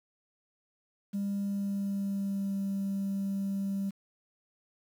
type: tone with pitch glide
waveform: sine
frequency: 200 to 196.45 Hz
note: G3 to G3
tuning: +35 to +4 cents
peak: -28 dBFS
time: 1.13-3.91 s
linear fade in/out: 20 ms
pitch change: -31 cents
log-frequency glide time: 1.44-2.62 s
effects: tanh soft clip ceiling -26 dBFS + 9-bit